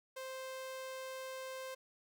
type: tone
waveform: sawtooth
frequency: 523.3 Hz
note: C5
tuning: in tune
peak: -39 dBFS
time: 0.16-1.75 s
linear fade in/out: 10 ms
effects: none